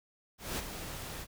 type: noise with ADSR envelope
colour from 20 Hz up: pink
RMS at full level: -34 dBFS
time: 0.38-1.27 s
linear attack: 200 ms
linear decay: 27 ms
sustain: -8 dB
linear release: 52 ms
effects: none